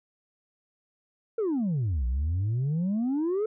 sine exponential two-way sweep, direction down then up, 471.3 to 58.27 to 445.7 Hz, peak -22 dBFS, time 1.38-3.46 s, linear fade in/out 5 ms, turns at 2.06 s, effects tanh soft clip ceiling -23 dBFS

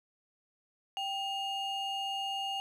triangle ring-modulated tone, 1812 Hz, A#6, 50 cents flat, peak -28 dBFS, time 0.97-2.6 s, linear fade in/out 0 ms, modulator 1030 Hz, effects none

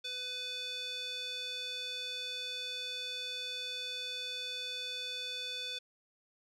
square tone with band-pass filter, 500 Hz, B4, 21 cents sharp, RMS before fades -40 dBFS, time 0.04-5.79 s, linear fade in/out 10 ms, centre 3800 Hz, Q 5.6, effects none

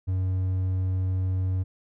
triangle tone, 93.2 Hz, F#2, 13 cents sharp, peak -21 dBFS, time 0.07-1.64 s, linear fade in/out 20 ms, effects none

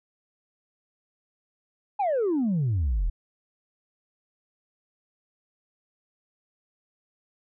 sine exponential sweep, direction down, 855 to 36.71 Hz, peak -20 dBFS, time 1.99-3.1 s, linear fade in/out 10 ms, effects tanh soft clip ceiling -20 dBFS

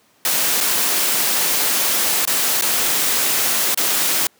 white noise with dropouts, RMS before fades -18 dBFS, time 0.25-4.27 s, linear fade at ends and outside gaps 2 ms, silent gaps 0.605-0.609 / 2.253-2.274 / 2.612-2.621 / 3.746-3.774 s, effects pink hiss -56 dBFS RMS until 4.39 s + high-pass 200 Hz 12 dB/octave

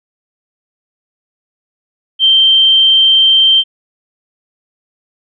sine tone, 3136 Hz, G7, in tune, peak -5 dBFS, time 2.19-3.64 s, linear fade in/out 50 ms, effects none

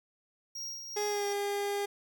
square tone with tremolo, 5620 Hz, F8, 10 cents sharp, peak -37 dBFS, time 0.55-1.33 s, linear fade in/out 5 ms, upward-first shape sine, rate 2.6 Hz, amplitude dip 45%
30% pulse tone with pitch glide, 415.3 to 404.9 Hz, G#4 to G#4, 0 to -44 cents, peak -28 dBFS, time 0.96-1.86 s, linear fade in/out 10 ms, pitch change -44 cents, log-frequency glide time 1.08-1.26 s
effects none

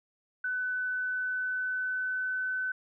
sine tone with pitch glide, 1502 to 1513.3 Hz, F#6 to F#6, +26 to +39 cents, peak -29 dBFS, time 0.44-2.72 s, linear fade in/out 5 ms, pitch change +13 cents, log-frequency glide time 0.83-2.58 s, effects none

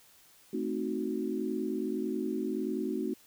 sine chord, A diminished seventh, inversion none, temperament equal, 220 / 261.6 / 311.1 / 370 Hz, A3 / C4 / Eb4 / Gb4, 0 / 0 / 0 / 0 cents, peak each -36 / -36 / -36 / -35 dBFS, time 0.53-3.14 s, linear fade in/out 5 ms, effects white hiss -60 dBFS RMS until 3.26 s

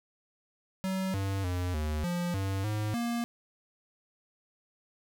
square tone with pitch steps, 189.5 / 97.6 / 89.8 / 76.4 / 175.1 / 97 / 106.5 / 235.9 Hz, F#3 / G2 / F2 / D#2 / F3 / G2 / G#2 / A#3, +42 / -7 / +49 / -31 / +5 / -18 / +44 / +21 cents, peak -30 dBFS, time 0.84-3.24 s, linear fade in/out 0 ms, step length 300 ms, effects none

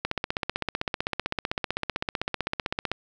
click train, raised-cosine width 0.3 ms, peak -10 dBFS, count 46, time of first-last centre 0.05-2.916 s, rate 15.7 Hz, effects none

